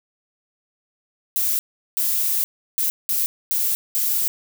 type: noise bursts at uneven times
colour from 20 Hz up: violet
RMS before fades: -21 dBFS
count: 6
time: 1.36-1.59 / 1.97-2.44 / 2.78-2.9 / 3.09-3.26 / 3.51-3.75 / 3.95-4.28 s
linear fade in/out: 0 ms
effects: none